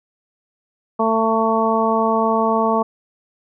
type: harmonic tone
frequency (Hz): 223.5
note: A3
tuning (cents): +27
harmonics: 1 / 2 / 3 / 4 / 5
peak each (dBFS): -21 / -21 / -21 / -21 / -21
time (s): 0.99-2.83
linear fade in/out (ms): 10
effects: none